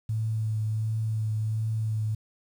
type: tone with vibrato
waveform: sine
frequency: 109.5 Hz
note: A2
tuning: 8 cents flat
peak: -25 dBFS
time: 0.09-2.15 s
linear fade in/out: 5 ms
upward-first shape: triangle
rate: 1.4 Hz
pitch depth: 22 cents each way
effects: 9-bit